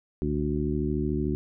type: harmonic tone with a mistuned harmonic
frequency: 73.42 Hz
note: D2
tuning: in tune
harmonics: 1 / 2 / 3 / 4 / 5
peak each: -31 / -31 / -31 / -31 / -31 dBFS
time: 0.22-1.35 s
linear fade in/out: 0 ms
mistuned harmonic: 1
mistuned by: -140 cents
effects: none